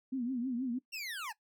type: tone with vibrato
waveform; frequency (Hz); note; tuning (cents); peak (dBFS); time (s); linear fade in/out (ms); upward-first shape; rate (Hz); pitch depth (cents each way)
sine; 249.9; B3; +21; -32; 0.12-0.79; 10; triangle; 6.3; 150
type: linear sweep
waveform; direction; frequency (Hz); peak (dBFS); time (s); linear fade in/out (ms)
25% pulse; down; 2794 to 783; -35; 0.92-1.33; 20
effects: noise-tail reverb RT60 0.1 s tail -18 dB re dry